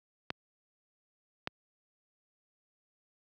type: clicks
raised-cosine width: 0.3 ms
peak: -16 dBFS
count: 2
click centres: 0.304 / 1.474 s
effects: high-pass 100 Hz 12 dB/octave